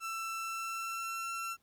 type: tone with pitch glide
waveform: 30% pulse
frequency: 1334 to 1351.1 Hz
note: E6 to E6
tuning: +20 to +42 cents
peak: -33 dBFS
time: 0-1.57 s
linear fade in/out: 50 ms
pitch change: +22 cents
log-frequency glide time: 0.38-1.18 s
effects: pink hiss -74 dBFS RMS until 1.62 s + MP3 96 kbps